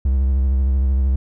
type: tone with vibrato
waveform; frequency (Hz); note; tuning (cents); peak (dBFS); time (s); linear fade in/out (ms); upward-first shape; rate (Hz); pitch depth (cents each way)
triangle; 66.3; C2; +23; -12; 0.05-1.16; 5; sine; 13; 67
effects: none